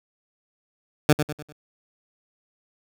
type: tone with echo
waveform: 15% pulse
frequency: 149.6 Hz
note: D3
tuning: 32 cents sharp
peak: -6 dBFS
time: 1.09-1.13 s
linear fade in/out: 2 ms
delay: 99 ms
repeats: 4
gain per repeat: -8 dB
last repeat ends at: 1.526 s
effects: none